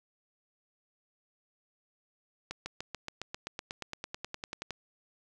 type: accelerating click train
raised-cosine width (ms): 0.2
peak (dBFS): -20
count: 20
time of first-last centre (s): 2.51-4.707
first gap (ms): 150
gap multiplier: 0.97
effects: none